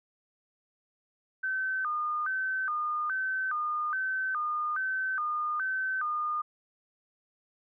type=tone with vibrato; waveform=sine; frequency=1367 Hz; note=F6; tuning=37 cents flat; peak=-28 dBFS; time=1.43-6.42 s; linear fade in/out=10 ms; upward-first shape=square; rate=1.2 Hz; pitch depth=200 cents each way; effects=none